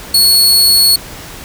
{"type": "tone", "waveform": "sawtooth", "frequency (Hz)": 4373, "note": "C#8", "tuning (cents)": -24, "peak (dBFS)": -3, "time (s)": [0.14, 0.96], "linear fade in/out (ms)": 5, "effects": ["pink hiss -30 dBFS RMS until 1.44 s"]}